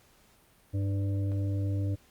harmonic tone with a mistuned harmonic, 99.3 Hz, G2, 23 cents sharp, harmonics 1 / 3 / 5 / 6, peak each -27 / -37 / -46 / -47 dBFS, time 0.73-1.96 s, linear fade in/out 20 ms, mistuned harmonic 6, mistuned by -26 cents, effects pink hiss -62 dBFS RMS until 2.1 s + Opus 48 kbps

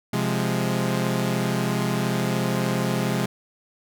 sawtooth chord, F minor, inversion second, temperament equal, 130.81 / 174.61 / 207.7 Hz, C3 / F3 / Ab3, 0 / 0 / 0 cents, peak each -22 / -23 / -22 dBFS, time 0.13-3.26 s, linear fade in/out 5 ms, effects none

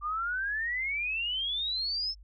sine exponential sweep, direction up, 1174.7 to 5350 Hz, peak -29 dBFS, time 0.01-2.15 s, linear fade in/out 50 ms, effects added 50 Hz sine -49 dBFS peak until 2.23 s

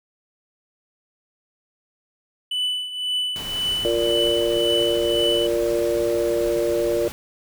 triangle tone with tremolo, 2987 Hz, F#7, 16 cents sharp, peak -18 dBFS, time 2.51-5.47 s, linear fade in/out 5 ms, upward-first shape triangle, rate 1.9 Hz, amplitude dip 75%
pink noise, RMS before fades -35 dBFS, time 3.36-7.12 s, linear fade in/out 0 ms
sine chord, Bb major, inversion second, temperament just, 349.6 / 466.2 / 582.7 Hz, F4 / Bb4 / D5, +2 / 0 / -14 cents, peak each -23 dBFS, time 3.85-7.08 s, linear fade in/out 0 ms
effects none

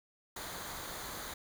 pink noise with comb filter, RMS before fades -43 dBFS, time 0.36-1.34 s, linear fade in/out 5 ms, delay 0.37 ms, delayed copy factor -0.55, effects none

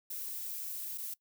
violet noise with dropouts, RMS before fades -40 dBFS, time 0.1-1.14 s, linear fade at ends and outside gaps 5 ms, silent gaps 0.977-0.981 s, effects noise-tail reverb RT60 0.1 s tail -21 dB re dry

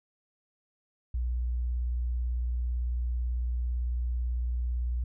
sine tone with vibrato, 60.5 Hz, B1, 35 cents flat, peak -27 dBFS, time 1.14-5.04 s, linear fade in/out 5 ms, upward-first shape sine, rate 18 Hz, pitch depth 29 cents each way, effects none

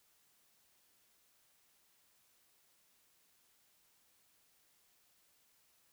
silence, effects white hiss -72 dBFS RMS until 5.92 s

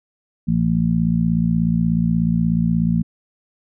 harmonic tone, 56.6 Hz, A1, 50 cents sharp, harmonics 1 / 2 / 3 / 4, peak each -28 / -26 / -17 / -20 dBFS, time 0.47-3.03 s, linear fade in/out 20 ms, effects none

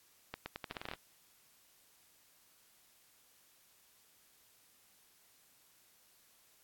accelerating click train, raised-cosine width 0.3 ms, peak -24 dBFS, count 11, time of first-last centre 0.34-0.936 s, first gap 120 ms, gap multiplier 0.83, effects white hiss -67 dBFS RMS until 6.63 s + AAC 64 kbps

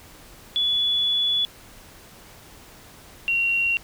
sine tone pair in turn, 3420 / 2749 Hz, A7 / F7, -50 / -28 cents, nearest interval major third, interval 378 cents, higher first, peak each -19 dBFS, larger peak neither, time 0.56-1.45 / 3.28-3.77 s, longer first, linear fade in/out 0 ms, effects pink hiss -47 dBFS RMS until 3.83 s

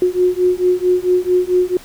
sine beating tone pair, 360.2 / 364.7 Hz, F#4 / F#4, -46 / -25 cents, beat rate 4.5 Hz, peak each -15 dBFS, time 0.02-1.77 s, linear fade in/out 2 ms, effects pink hiss -40 dBFS RMS until 1.84 s

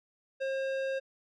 square tone, 536 Hz, C5, 42 cents sharp, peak -31 dBFS, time 0.4-1 s, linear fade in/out 20 ms, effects low-pass 3000 Hz 12 dB/octave

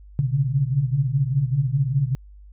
sine tone cluster, 125.3 / 138.8 / 143.8 Hz, B2 / C#3 / D3, +25 / +3 / -36 cents, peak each -23 dBFS, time 0.19-2.15 s, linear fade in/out 0 ms, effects added 50 Hz sine -42 dBFS peak until 2.52 s

